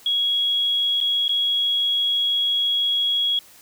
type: tone with dropouts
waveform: sine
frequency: 3322 Hz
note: G#7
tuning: in tune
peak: -18 dBFS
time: 0.06-3.39 s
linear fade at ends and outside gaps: 2 ms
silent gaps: 1.004-1.011 / 1.281-1.292 s
effects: white hiss -49 dBFS RMS until 3.61 s